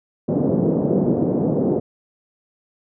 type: band-pass noise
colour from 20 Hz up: pink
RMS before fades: -19 dBFS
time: 0.28-1.8 s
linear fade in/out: 10 ms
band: 150 to 520 Hz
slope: 24 dB/octave
effects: none